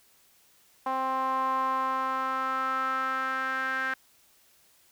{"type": "tone with band-pass filter sweep", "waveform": "sawtooth", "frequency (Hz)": 262.9, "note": "C4", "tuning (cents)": 8, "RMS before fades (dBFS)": -29, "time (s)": [0.86, 3.94], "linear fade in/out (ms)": 5, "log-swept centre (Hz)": [930, 1600], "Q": 5.9, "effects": ["white hiss -62 dBFS RMS until 4.91 s"]}